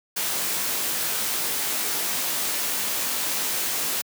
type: noise with comb filter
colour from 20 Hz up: white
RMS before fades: -26 dBFS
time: 0.16-4.02 s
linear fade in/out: 10 ms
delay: 19 ms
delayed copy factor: +0.55
effects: high-pass 150 Hz 12 dB/octave